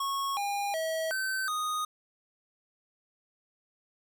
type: tone with pitch steps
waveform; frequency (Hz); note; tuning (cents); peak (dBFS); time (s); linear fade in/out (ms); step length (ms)
square; 1100 / 808 / 644 / 1539 / 1241; C#6 / G#5 / E5 / G6 / D#6; -14 / -48 / -41 / -32 / -5; -30; 0-1.85; 5; 370
effects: none